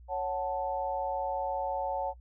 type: chord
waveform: sine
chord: F# minor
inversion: second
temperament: equal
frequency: 554.4 / 740 / 880 Hz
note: C#5 / F#5 / A5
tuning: 0 / 0 / 0 cents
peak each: -34 dBFS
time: 0.08-2.14 s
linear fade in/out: 50 ms
effects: noise-tail reverb RT60 0.1 s tail -20 dB re dry + added 60 Hz sine -49 dBFS peak until 2.2 s